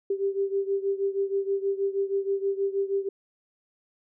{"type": "beating tone pair", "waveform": "sine", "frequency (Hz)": [392, 398.3], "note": ["G4", "G4"], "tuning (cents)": [0, 28], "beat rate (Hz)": 6.3, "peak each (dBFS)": [-26, -29], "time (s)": [0.1, 3.09], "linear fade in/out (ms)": 5, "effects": []}